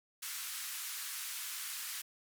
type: band-pass noise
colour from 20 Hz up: white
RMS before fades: -42 dBFS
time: 0.22-2.02 s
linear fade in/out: 10 ms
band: 1200 to 15000 Hz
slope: 24 dB/octave
effects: none